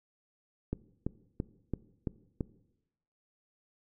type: click train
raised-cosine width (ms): 3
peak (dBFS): -19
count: 6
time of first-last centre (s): 0.73-2.408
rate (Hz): 2.98
effects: noise-tail reverb RT60 0.9 s tail -19 dB re dry